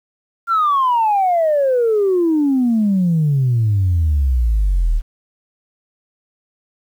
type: exponential sweep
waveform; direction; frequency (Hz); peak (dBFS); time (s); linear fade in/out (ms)
sine; down; 1396.9 to 36.71; -11; 0.47-5.02; 50
effects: tanh soft clip ceiling -9 dBFS + 8-bit